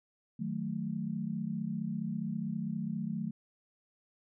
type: chord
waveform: sine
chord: D# diminished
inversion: none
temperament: equal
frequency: 155.56 / 185 / 220 Hz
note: D#3 / F#3 / A3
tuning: 0 / 0 / 0 cents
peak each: -39 / -37 / -36 dBFS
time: 0.39-3.31 s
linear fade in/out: 10 ms
effects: none